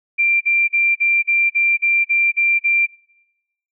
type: tone bursts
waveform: sine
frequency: 2368 Hz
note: D7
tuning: 14 cents sharp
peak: -12 dBFS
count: 10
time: 0.18-2.867 s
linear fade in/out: 20 ms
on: 230 ms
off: 43 ms
effects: noise-tail reverb RT60 1.0 s tail -24 dB re dry